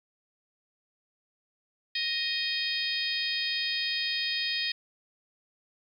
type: harmonic tone with a mistuned harmonic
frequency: 622.3 Hz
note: D#5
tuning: in tune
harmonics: 3 / 4 / 5 / 6 / 7 / 8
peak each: -35 / -35 / -35 / -35 / -35 / -35 dBFS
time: 1.95-4.72 s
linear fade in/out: 5 ms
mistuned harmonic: 5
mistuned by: +47 cents
effects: 10-bit